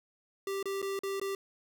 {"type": "tone with dropouts", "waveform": "square", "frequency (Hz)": 392, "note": "G4", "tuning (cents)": 0, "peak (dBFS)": -33, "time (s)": [0.47, 1.35], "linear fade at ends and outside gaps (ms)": 2, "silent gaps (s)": [[0.628, 0.656], [0.818, 0.826], [0.991, 1.034], [1.198, 1.214]], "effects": []}